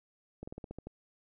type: slowing click train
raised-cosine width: 2 ms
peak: -29 dBFS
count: 8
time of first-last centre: 0.43-0.87 s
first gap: 45 ms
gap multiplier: 1.11
effects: none